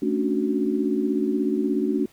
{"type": "chord", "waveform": "sine", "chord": "D major seventh", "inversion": "second", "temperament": "equal", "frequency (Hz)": [220, 277.2, 293.7, 370], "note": ["A3", "C#4", "D4", "F#4"], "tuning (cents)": [0, 0, 0, 0], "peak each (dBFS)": -26, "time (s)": [0.02, 2.06], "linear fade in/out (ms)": 5, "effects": ["pink hiss -56 dBFS RMS until 2.12 s"]}